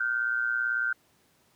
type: tone pair together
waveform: sine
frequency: 1416.9 / 1535 Hz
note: F6 / G6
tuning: +25 / -37 cents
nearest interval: minor second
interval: 138 cents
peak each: -28 dBFS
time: 0-0.93 s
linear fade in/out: 5 ms
effects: pink hiss -65 dBFS RMS until 1.55 s + high-pass 100 Hz 12 dB/octave